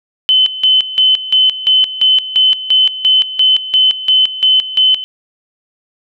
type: tone with tremolo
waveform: sine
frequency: 3045 Hz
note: F#7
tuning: 49 cents sharp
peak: -6 dBFS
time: 0.29-5.04 s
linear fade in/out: 0 ms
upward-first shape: square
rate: 2.9 Hz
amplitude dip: 80%
effects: none